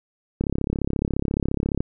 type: click train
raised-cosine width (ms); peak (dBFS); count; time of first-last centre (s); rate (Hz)
3; -10; 49; 0.41-1.805; 34.4
effects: none